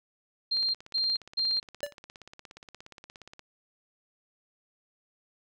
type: tone bursts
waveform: sine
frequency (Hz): 4186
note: C8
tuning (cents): 0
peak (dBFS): -25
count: 3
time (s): 0.51-1.6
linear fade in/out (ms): 10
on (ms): 230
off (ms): 200
type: click train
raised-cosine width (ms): 0.2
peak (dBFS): -29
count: 49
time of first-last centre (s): 0.57-3.394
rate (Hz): 17
type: tone with exponential decay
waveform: square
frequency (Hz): 580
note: D5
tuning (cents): -22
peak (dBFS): -26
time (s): 1.83-1.94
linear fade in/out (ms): 0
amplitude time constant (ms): 22
effects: none